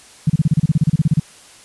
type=tone bursts; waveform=sine; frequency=153.9 Hz; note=D#3; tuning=19 cents flat; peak=-9 dBFS; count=16; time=0.27-1.198 s; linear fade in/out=5 ms; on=28 ms; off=32 ms; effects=white hiss -44 dBFS RMS until 1.64 s + resampled to 24000 Hz